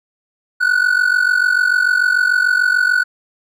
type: ring-modulated tone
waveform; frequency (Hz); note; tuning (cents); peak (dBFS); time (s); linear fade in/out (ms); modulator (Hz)
triangle; 1480; F#6; 0; -7; 0.6-3.04; 20; 23.4
effects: none